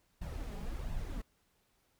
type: noise with flanger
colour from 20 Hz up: brown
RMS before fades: -39 dBFS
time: 0.21-1.22 s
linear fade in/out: 10 ms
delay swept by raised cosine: 1.1 to 5 ms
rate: 1.4 Hz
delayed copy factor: +0.6
effects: pink hiss -74 dBFS RMS until 1.99 s